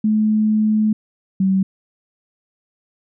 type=tone pair in turn; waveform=sine; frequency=215.1 / 191.19 Hz; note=A3 / G3; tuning=-39 / -43 cents; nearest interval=major second; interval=204 cents; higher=first; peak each=-13 / -13 dBFS; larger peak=neither; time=0.04-0.93 / 1.4-1.63 s; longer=first; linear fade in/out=5 ms; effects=none